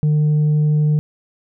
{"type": "tone with tanh clipping", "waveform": "sine", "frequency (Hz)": 151, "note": "D3", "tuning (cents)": 48, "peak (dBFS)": -13, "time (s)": [0.03, 0.99], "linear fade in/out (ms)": 0, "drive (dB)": 2, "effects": []}